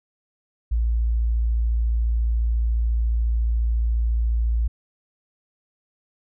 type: tone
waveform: sine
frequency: 57.1 Hz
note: A#1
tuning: 35 cents flat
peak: -18 dBFS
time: 0.71-4.68 s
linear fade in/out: 10 ms
effects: none